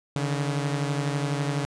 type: beating tone pair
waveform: sawtooth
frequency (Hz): 141.3 / 153.3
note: C#3 / D#3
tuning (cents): +34 / -25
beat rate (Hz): 12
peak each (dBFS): -22 / -27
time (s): 0.16-1.65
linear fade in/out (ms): 0
effects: resampled to 22050 Hz